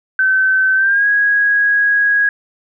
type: tone with pitch glide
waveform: sine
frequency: 1534 to 1653.6 Hz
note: G6 to G#6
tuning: -38 to -8 cents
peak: -10 dBFS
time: 0.19-2.29 s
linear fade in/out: 2 ms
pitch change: +130 cents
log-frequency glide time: 0.75-1.06 s
effects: none